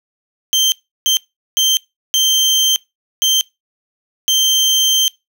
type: tone bursts at uneven times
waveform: 30% pulse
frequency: 3136 Hz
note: G7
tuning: in tune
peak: -8 dBFS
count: 6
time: 0.53-0.72 / 1.06-1.17 / 1.57-1.77 / 2.14-2.76 / 3.22-3.41 / 4.28-5.08 s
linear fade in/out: 0 ms
effects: noise-tail reverb RT60 0.2 s tail -22 dB re dry